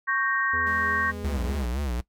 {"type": "chord", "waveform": "sine", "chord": "G diminished", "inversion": "second", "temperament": "equal", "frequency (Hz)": [1108.7, 1568, 1864.7], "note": ["Db6", "G6", "Bb6"], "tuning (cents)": [0, 0, 0], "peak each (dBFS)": -27, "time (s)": [0.07, 1.12], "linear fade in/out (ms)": 20}
{"type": "harmonic tone", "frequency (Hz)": 82.6, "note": "E2", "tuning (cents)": 4, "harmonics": [1, 3, 5, 6], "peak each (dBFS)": [-36, -41, -43, -44], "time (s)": [0.53, 1.56], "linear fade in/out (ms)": 5}
{"type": "tone", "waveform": "sawtooth", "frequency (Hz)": 204.9, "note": "G#3", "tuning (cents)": -23, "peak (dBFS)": -34, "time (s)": [0.66, 1.66], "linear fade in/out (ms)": 10}
{"type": "tone with vibrato", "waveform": "square", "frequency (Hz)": 65.5, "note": "C2", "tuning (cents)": 2, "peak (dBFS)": -27, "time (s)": [1.24, 2.01], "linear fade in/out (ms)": 5, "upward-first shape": "sine", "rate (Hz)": 3.9, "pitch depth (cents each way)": 190}
{"effects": ["noise-tail reverb RT60 0.1 s tail -19 dB re dry"]}